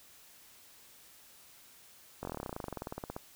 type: slowing click train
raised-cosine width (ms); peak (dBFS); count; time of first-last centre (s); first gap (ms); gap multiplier
1; -24; 25; 2.23-3.165; 21; 1.05
effects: white hiss -58 dBFS RMS until 3.35 s